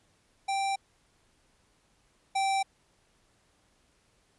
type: tone pair in turn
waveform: square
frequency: 784 / 779 Hz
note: G5 / G5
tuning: 0 / -11 cents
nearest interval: unison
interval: 11 cents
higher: first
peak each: -28 / -26 dBFS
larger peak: second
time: 0.48-0.76 / 2.35-2.63 s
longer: neither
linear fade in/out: 10 ms
effects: pink hiss -68 dBFS RMS until 4.38 s + resampled to 24000 Hz